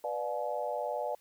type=chord; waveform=sine; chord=B diminished seventh; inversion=none; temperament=just; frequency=493.9 / 592.7 / 711.2 / 853.4 Hz; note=B4 / D5 / F5 / Ab5; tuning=0 / +16 / +31 / +47 cents; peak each=-38 / -35 / -38 / -38 dBFS; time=0.04-1.15 s; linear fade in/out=2 ms; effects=white hiss -66 dBFS RMS until 1.2 s

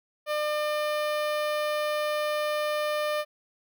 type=tone with notch filter; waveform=sawtooth; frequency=600 Hz; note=D5; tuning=37 cents sharp; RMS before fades=-28 dBFS; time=0.26-3.25 s; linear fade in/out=50 ms; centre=7400 Hz; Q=0.9; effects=none

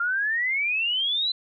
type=exponential sweep; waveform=sine; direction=up; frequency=1379 to 4068 Hz; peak=-22 dBFS; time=0-1.32 s; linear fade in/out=5 ms; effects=none

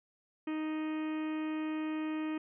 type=harmonic tone; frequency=311.1 Hz; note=D#4; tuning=in tune; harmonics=1 / 2 / 3 / 4 / 5 / 6 / 7 / 8 / 9 / 10; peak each=-33 / -49 / -49 / -49 / -57 / -51 / -56 / -51 / -60 / -59 dBFS; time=0.47-2.38 s; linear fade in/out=5 ms; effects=none

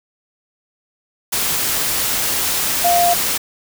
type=tone in noise; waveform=sine; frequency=698.5 Hz; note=F5; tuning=in tune; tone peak=-12 dBFS; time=2.84-3.14 s; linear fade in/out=10 ms; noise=white; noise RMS=-19 dBFS; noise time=1.32-3.38 s; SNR=+4 dB; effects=none

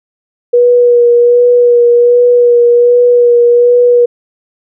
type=tone with vibrato; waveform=sine; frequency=482.4 Hz; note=B4; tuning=41 cents flat; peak=-3 dBFS; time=0.53-4.06 s; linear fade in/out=10 ms; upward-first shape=sine; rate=1.3 Hz; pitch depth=19 cents each way; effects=none

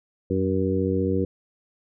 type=harmonic tone with a mistuned harmonic; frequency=94.8 Hz; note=F#2; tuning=43 cents sharp; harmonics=1 / 2 / 3 / 4 / 5; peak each=-27 / -27 / -27 / -27 / -27 dBFS; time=0.3-1.25 s; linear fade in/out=5 ms; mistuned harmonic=1; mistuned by=-65 cents; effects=none

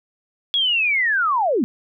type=linear sweep; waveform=sine; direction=down; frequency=3379 to 199.8 Hz; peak=-16 dBFS; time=0.54-1.64 s; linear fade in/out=0 ms; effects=none

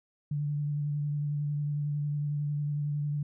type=tone with vibrato; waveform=sine; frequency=146.6 Hz; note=D3; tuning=3 cents flat; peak=-28 dBFS; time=0.31-3.23 s; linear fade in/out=5 ms; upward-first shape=triangle; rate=11 Hz; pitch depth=23 cents each way; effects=none

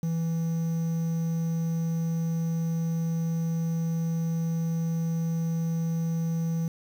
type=tone with quantisation; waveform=triangle; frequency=164.81 Hz; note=E3; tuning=in tune; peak=-23 dBFS; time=0.03-6.68 s; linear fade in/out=2 ms; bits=8; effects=none

